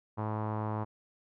sawtooth tone with low-pass filter, 107.6 Hz, A2, 38 cents flat, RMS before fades -34 dBFS, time 0.17-0.85 s, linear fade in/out 20 ms, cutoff 1000 Hz, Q 3.2, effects none

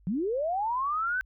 sine linear sweep, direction up, 164.6 to 1549 Hz, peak -26 dBFS, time 0.07-1.21 s, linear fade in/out 0 ms, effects added 50 Hz sine -56 dBFS peak until 1.25 s

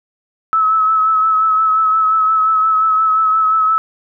sine tone with vibrato, 1295 Hz, E6, 31 cents flat, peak -10 dBFS, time 0.53-3.78 s, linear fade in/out 0 ms, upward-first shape sine, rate 5.7 Hz, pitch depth 26 cents each way, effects none

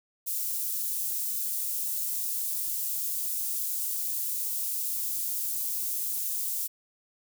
white high-pass noise, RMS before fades -31 dBFS, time 0.26-6.68 s, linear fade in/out 20 ms, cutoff 9100 Hz, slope 12 dB/octave, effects none

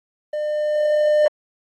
triangle tone with level ramp, 602 Hz, D5, 43 cents sharp, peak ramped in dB -20 to -10 dBFS, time 0.33-1.28 s, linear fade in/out 5 ms, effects AAC 32 kbps

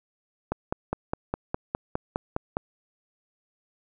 click train, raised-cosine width 1 ms, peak -12 dBFS, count 11, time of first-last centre 0.52-2.569 s, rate 4.88 Hz, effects none

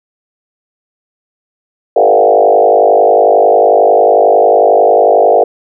sine tone with frequency modulation, 585 Hz, D5, 7 cents flat, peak -4 dBFS, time 1.96-5.44 s, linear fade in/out 5 ms, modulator 51.1 Hz, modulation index 3.4, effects none

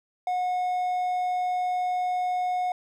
triangle tone, 727 Hz, F#5, 31 cents flat, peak -22 dBFS, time 0.27-2.72 s, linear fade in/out 2 ms, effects none

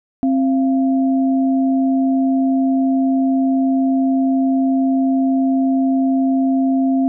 sine tone pair together, 265.4 / 686 Hz, C4 / F5, +25 / -31 cents, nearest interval octave + major third, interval 1644 cents, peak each -13 / -24 dBFS, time 0.23-7.08 s, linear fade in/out 0 ms, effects none

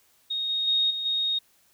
sine tone with level steps, 3729 Hz, A#7, in tune, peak -26 / -24 / -20 / -28 / -23 dBFS, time 0.3-1.39 s, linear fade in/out 10 ms, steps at 0.49 / 0.67 / 0.9 / 1.05 s, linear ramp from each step 10 ms, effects white hiss -63 dBFS RMS until 1.73 s

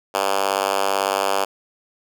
5% pulse tone with high-pass filter, 98 Hz, G2, in tune, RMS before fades -21 dBFS, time 0.14-1.45 s, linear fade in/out 10 ms, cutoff 560 Hz, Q 1.2, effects none

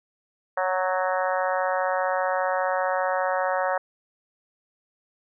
harmonic tone with a mistuned harmonic, 185 Hz, F#3, in tune, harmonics 3 / 4 / 5 / 6 / 7 / 8 / 9 / 10, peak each -26 / -28 / -30 / -32 / -33 / -34 / -35 / -36 dBFS, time 0.57-3.78 s, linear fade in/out 5 ms, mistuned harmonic 8, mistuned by +19 cents, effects none

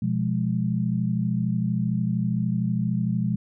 sine chord, F diminished, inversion second, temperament equal, 123.47 / 174.61 / 207.7 Hz, Cb3 / F3 / Ab3, 0 / 0 / 0 cents, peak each -26 dBFS, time 0.02-3.36 s, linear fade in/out 5 ms, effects none

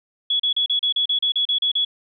sine tone bursts, 3376 Hz, G#7, 28 cents sharp, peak -17 dBFS, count 12, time 0.3-1.849 s, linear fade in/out 5 ms, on 97 ms, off 35 ms, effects none

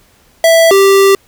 square tone pair in turn, 659.3 / 392 Hz, E5 / G4, 0 / 0 cents, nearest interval major sixth, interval 900 cents, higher first, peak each -5 dBFS, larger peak neither, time 0.44-0.71 / 0.71-1.15 s, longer second, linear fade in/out 2 ms, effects pink hiss -49 dBFS RMS until 1.27 s

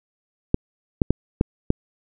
clicks, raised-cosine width 3 ms, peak -3 dBFS, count 5, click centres 0.544 / 1.018 / 1.106 / 1.411 / 1.704 s, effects none

